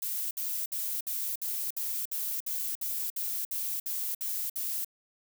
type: noise bursts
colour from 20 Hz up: violet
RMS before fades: -33 dBFS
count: 14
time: 0.02-4.847 s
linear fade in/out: 5 ms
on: 290 ms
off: 59 ms
effects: none